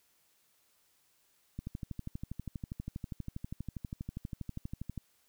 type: click train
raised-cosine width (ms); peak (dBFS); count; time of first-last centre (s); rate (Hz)
5; -26; 43; 1.59-4.977; 12.4
effects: white hiss -71 dBFS RMS until 5.28 s